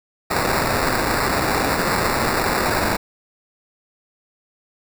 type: noise with sample-and-hold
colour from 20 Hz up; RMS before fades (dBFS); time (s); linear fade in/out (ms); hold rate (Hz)
blue; -20; 0.3-2.97; 10; 3150
effects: none